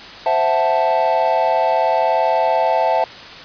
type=chord; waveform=triangle; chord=F# half-diminished seventh; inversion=second; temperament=equal; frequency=523.3 / 659.3 / 740 / 880 Hz; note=C5 / E5 / F#5 / A5; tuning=0 / 0 / 0 / 0 cents; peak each=-20 / -16 / -19 / -16 dBFS; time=0.26-3.04 s; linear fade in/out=2 ms; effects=white hiss -35 dBFS RMS until 3.44 s + resampled to 11025 Hz